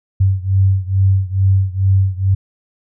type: beating tone pair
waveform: sine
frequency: 95.3 / 97.6 Hz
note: G2 / G2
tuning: -48 / -7 cents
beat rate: 2.3 Hz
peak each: -13 / -15 dBFS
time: 0.2-2.35 s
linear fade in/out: 10 ms
effects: none